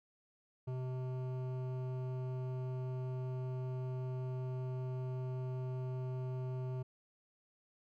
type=tone with hard clipping; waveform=triangle; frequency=128.2 Hz; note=C3; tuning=35 cents flat; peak=-39 dBFS; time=0.67-6.83 s; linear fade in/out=10 ms; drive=17 dB; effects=none